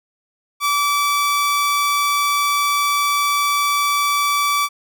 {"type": "tone", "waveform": "sawtooth", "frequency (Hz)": 1155, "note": "D6", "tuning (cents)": -29, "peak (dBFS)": -12, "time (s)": [0.6, 4.69], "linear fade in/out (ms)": 50, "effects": []}